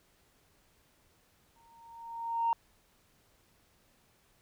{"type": "tone with exponential growth", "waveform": "sine", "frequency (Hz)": 924, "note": "A#5", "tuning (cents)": -16, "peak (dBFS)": -23, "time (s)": [1.56, 2.53], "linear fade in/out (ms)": 1, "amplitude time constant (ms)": 210, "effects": ["tanh soft clip ceiling -21 dBFS", "pink hiss -68 dBFS RMS until 4.41 s"]}